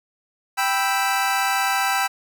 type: chord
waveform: 25% pulse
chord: E minor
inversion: first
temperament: equal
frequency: 784 / 987.8 / 1318.5 Hz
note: G5 / B5 / E6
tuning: 0 / 0 / 0 cents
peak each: -18 / -22 / -21 dBFS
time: 0.57-2.08 s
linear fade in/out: 20 ms
effects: none